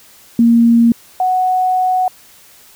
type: tone pair in turn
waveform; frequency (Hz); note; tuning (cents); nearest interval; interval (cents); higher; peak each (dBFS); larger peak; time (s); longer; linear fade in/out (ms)
sine; 233.1 / 740; A#3 / F#5; 0 / 0; octave + minor sixth; 2000; second; -6 / -11; first; 0.39-0.92 / 1.2-2.08; second; 2
effects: white hiss -44 dBFS RMS until 2.75 s